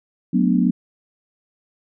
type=chord; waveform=sine; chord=B minor seventh; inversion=second; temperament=equal; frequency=185 / 220 / 246.9 / 293.7 Hz; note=F#3 / A3 / B3 / D4; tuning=0 / 0 / 0 / 0 cents; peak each=-18 / -23 / -18 / -23 dBFS; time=0.33-0.71 s; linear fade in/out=10 ms; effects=none